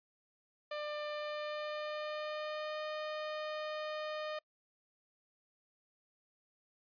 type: tone with pitch glide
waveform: sawtooth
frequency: 597 to 612.7 Hz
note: D5 to D#5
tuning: +28 to -27 cents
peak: -34 dBFS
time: 0.71-4.39 s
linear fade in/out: 5 ms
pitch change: +45 cents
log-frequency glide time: 1.12-2.82 s
effects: noise-tail reverb RT60 0.1 s tail -26 dB re dry + resampled to 11025 Hz